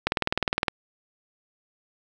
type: click train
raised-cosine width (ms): 0.3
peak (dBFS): -6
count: 13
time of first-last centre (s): 0.07-0.682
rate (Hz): 19.6
effects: 8-bit